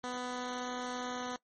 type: tone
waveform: 10% pulse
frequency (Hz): 248.8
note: B3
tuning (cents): +13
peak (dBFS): -28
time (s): 0.04-1.36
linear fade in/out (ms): 0
effects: noise-tail reverb RT60 0.1 s tail -22 dB re dry + MP3 32 kbps